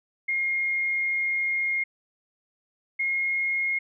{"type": "tone pair in turn", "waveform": "sine", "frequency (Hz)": [2137, 2149], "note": ["C7", "C7"], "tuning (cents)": [36, 46], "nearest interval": "unison", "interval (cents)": 10, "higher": "second", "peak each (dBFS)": [-23, -23], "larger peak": "neither", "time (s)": [[0.28, 1.84], [2.99, 3.79]], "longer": "first", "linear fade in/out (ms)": 10, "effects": []}